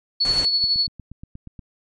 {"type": "tone with tremolo", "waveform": "sine", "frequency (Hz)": 4408, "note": "C#8", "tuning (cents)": -11, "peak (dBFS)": -15, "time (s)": [0.2, 0.87], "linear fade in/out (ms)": 10, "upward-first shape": "sine", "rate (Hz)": 12, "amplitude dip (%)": 45}
{"type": "noise", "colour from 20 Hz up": "pink", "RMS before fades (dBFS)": -30, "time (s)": [0.25, 0.45], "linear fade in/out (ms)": 0}
{"type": "click train", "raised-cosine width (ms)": 5, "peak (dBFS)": -25, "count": 9, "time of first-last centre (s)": [0.64, 1.592], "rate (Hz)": 8.4}
{"effects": ["MP3 48 kbps"]}